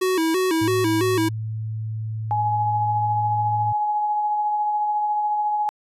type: tone with vibrato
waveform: square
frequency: 347.2 Hz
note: F4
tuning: 10 cents flat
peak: -19 dBFS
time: 0.01-1.29 s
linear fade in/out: 10 ms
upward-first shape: square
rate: 3 Hz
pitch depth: 120 cents each way
type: tone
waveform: sine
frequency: 109.9 Hz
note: A2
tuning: 2 cents flat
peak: -25 dBFS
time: 0.61-3.73 s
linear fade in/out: 10 ms
type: tone with tremolo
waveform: sine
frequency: 840 Hz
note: G#5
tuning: 19 cents sharp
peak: -18 dBFS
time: 2.31-5.69 s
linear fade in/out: 0 ms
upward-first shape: triangle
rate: 14 Hz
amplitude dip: 30%
effects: resampled to 32000 Hz